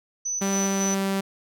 sine tone with tremolo, 6000 Hz, F#8, 23 cents sharp, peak -25 dBFS, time 0.25-0.95 s, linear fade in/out 10 ms, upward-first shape square, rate 3.6 Hz, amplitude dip 45%
sawtooth tone with pitch glide, 196 to 194.76 Hz, G3 to G3, 0 to -11 cents, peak -19 dBFS, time 0.41-1.21 s, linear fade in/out 10 ms, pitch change -11 cents, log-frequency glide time 0.51-0.95 s
effects none

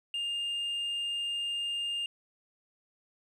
sine tone, 2813 Hz, F7, 12 cents sharp, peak -28 dBFS, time 0.14-2.06 s, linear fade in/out 2 ms, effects tanh soft clip ceiling -30 dBFS + 11-bit

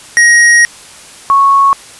square / sine tone pair in turn, 1884 / 1104.8 Hz, A#6 / C#6, +18 / -6 cents, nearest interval major sixth, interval 924 cents, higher first, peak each -4 dBFS, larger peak neither, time 0.17-0.65 / 1.3-1.73 s, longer first, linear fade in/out 0 ms, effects white hiss -34 dBFS RMS until 1.99 s + resampled to 24000 Hz

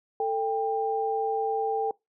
sine tone pair together, 444.2 / 793.6 Hz, A4 / G5, +16 / +21 cents, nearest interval minor seventh, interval 1005 cents, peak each -27 dBFS, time 0.2-1.91 s, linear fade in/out 2 ms, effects noise-tail reverb RT60 0.2 s tail -24 dB re dry

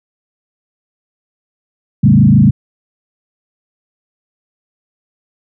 sine tone with frequency modulation, 170.3 Hz, F3, 43 cents flat, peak -4 dBFS, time 2.03-2.51 s, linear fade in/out 10 ms, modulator 26.7 Hz, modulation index 2.3, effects none

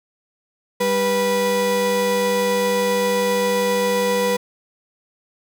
35% pulse tone pair together, 197.51 / 490 Hz, G3 / B4, +13 / -14 cents, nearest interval octave + major third, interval 1573 cents, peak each -23 / -16 dBFS, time 0.8-4.37 s, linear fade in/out 10 ms, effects none

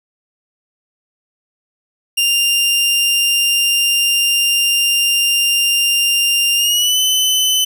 sawtooth tone with pitch glide, 2794 to 3029 Hz, F7 to F#7, 0 to +40 cents, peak -9 dBFS, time 2.17-7.65 s, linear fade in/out 10 ms, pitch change +140 cents, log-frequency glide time 6.56-6.99 s, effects none

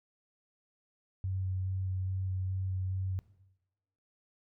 sine tone with vibrato, 94 Hz, F#2, 28 cents sharp, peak -31 dBFS, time 1.24-3.19 s, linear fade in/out 0 ms, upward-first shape square, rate 2.4 Hz, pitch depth 10 cents each way, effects noise-tail reverb RT60 0.9 s tail -17 dB re dry

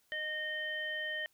harmonic tone, 616 Hz, D#5, 17 cents flat, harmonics 1 / 3 / 5, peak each -44 / -36 / -42 dBFS, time 0.12-1.26 s, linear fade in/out 0 ms, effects white hiss -72 dBFS RMS until 1.33 s

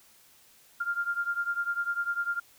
sine beating tone pair, 1395 / 1405 Hz, F6 / F6, -2 / +10 cents, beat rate 10 Hz, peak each -30 / -32 dBFS, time 0.8-2.4 s, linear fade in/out 10 ms, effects white hiss -59 dBFS RMS until 2.58 s

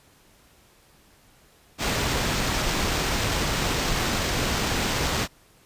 pink noise with sample-and-hold, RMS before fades -25 dBFS, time 1.78-5.28 s, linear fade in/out 50 ms, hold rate 11025 Hz, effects pink hiss -57 dBFS RMS until 5.65 s + resampled to 32000 Hz

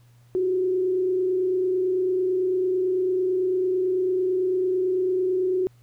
sine tone with frequency modulation, 370 Hz, F#4, in tune, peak -20 dBFS, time 0.35-5.67 s, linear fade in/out 0 ms, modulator 29 Hz, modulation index 0.39, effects added 120 Hz sine -52 dBFS peak until 5.82 s + pink hiss -64 dBFS RMS until 5.82 s

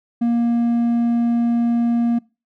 sine tone with hard clipping, 235.4 Hz, A#3, 17 cents sharp, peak -16 dBFS, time 0.21-2.19 s, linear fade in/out 10 ms, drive 3 dB, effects noise-tail reverb RT60 0.3 s tail -24 dB re dry

